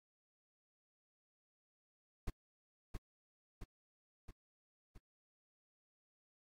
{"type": "noise with echo", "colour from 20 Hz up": "brown", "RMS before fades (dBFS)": -38, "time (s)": [2.27, 2.3], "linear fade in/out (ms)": 5, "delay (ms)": 670, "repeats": 4, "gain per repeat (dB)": -4, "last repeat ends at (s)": 4.98, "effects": ["AAC 48 kbps"]}